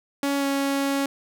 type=tone with pitch glide; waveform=sawtooth; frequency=280.3 to 276.9 Hz; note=C#4 to C#4; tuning=+19 to -2 cents; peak=-18 dBFS; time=0.23-1.06 s; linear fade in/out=2 ms; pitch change=-21 cents; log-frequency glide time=0.38-0.45 s; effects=none